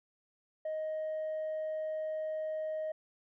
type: tone with tanh clipping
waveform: triangle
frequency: 625 Hz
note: D#5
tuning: 8 cents sharp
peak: -34 dBFS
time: 0.65-2.92 s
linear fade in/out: 5 ms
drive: 6 dB
effects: none